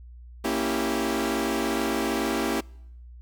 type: chord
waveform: sawtooth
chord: A# diminished seventh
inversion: none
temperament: equal with one note detuned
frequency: 230.7 / 277.2 / 329.6 / 392 Hz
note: A#3 / C#4 / E4 / G4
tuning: -18 / 0 / 0 / 0 cents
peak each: -26 dBFS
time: 0.44-2.61 s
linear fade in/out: 10 ms
effects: noise-tail reverb RT60 0.8 s tail -26 dB re dry + added 60 Hz sine -42 dBFS peak until 3.21 s